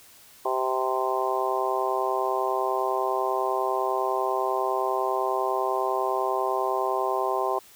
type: harmonic tone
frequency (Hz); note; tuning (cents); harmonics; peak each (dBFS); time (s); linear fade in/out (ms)
130; C3; -11; 3 / 4 / 5 / 6 / 7 / 8; -29 / -33 / -30 / -30 / -32 / -29; 0.45-7.59; 5
effects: white hiss -52 dBFS RMS until 7.75 s

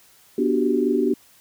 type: chord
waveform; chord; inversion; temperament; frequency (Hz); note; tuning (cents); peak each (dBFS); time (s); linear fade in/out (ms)
sine; G major seventh; first; just; 245 / 294 / 367.5 / 392; B3 / D4 / F#4 / G4; -14 / +2 / -12 / 0; -23; 0.38-1.14; 5
effects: white hiss -54 dBFS RMS until 1.4 s

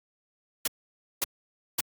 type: noise bursts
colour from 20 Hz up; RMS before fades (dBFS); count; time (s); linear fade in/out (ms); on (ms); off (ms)
white; -26; 3; 0.65-1.808; 5; 26; 540
effects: high-pass 100 Hz 12 dB/octave + Opus 48 kbps

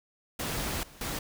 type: noise with level steps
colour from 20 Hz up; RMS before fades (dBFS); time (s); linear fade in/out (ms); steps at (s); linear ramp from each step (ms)
pink; -33 / -52 / -34; 0.39-1.19; 5; 0.83 / 1.01; 2
effects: none

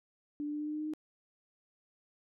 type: tone with pitch steps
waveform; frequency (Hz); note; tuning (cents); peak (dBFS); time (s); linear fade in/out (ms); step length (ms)
sine; 293.7 / 295.7 / 297.8 / 299.9 / 302 / 304.1 / 306.2 / 308.3; D4 / D4 / D4 / D4 / D4 / D#4 / D#4 / D#4; 0 / +12 / +24 / +36 / +48 / -40 / -28 / -16; -34; 0.4-0.936; 0; 67
effects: none

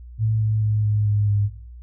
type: tone with pitch steps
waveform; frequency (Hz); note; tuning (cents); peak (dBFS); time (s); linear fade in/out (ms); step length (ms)
sine; 110 / 108.42 / 106.87 / 105.34 / 103.83 / 102.34; A2 / A2 / A2 / G#2 / G#2 / G#2; 0 / -25 / -50 / +25 / 0 / -25; -17; 0.18-1.5; 50; 220
effects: noise-tail reverb RT60 0.5 s tail -20 dB re dry + added 60 Hz sine -37 dBFS peak until 1.82 s

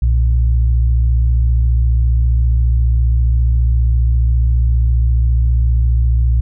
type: tone pair together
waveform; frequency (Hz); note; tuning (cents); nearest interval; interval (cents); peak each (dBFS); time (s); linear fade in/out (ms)
sine; 61.55 / 116.3; B1 / A#2; -5 / -4; major seventh; 1101; -10 / -19; 0.02-6.41; 5
effects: none

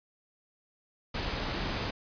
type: noise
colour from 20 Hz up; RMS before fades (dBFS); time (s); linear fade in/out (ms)
pink; -33; 1.14-1.91; 10
effects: resampled to 11025 Hz

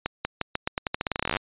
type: accelerating click train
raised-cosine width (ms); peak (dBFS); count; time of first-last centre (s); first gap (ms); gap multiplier
0.3; -9; 23; 0.06-1.368; 190; 0.86
effects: resampled to 8000 Hz

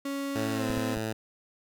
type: tone with pitch glide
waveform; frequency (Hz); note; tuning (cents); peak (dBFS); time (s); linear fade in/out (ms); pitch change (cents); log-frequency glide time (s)
35% pulse; 277.9 to 257.8; C#4 to C4; +4 to -26; -29; 0.05-0.95; 5; -130; 0.52-0.67
type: tone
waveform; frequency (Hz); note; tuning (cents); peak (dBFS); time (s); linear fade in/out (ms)
10% pulse; 110; A2; 0; -22; 0.35-1.13; 10
type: clicks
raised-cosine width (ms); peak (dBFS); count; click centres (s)
5; -24; 3; 0.702 / 0.776 / 0.972
effects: none

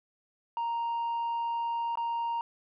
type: tone with dropouts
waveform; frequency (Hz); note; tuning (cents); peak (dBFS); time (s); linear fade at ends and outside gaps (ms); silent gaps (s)
sine; 932.3; A#5; 0; -26; 0.57-2.41; 1; 1.955-1.973
effects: tanh soft clip ceiling -28 dBFS

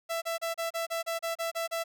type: tone bursts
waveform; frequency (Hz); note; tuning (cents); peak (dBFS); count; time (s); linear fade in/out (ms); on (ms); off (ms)
sawtooth; 665; E5; +15; -26; 11; 0.09-1.84; 20; 130; 32
effects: none

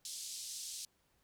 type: band-pass noise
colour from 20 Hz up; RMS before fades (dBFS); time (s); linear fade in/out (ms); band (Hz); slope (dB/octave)
pink; -45; 0.05-0.85; 2; 4200 to 10000; 24
effects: pink hiss -75 dBFS RMS until 1.23 s

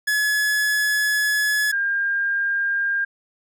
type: tone pair in turn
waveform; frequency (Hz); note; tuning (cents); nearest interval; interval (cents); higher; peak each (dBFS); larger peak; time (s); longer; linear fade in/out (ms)
45% pulse / sine; 1701 / 1605.5; G#6 / G6; +41 / +41; minor second; 100; first; -18 / -19; first; 0.07-1.72 / 1.72-3.05; first; 10
effects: none

